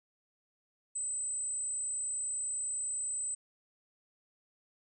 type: tone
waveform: sine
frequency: 8070 Hz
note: B8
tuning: 36 cents sharp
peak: -33 dBFS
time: 0.95-3.35 s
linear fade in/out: 10 ms
effects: none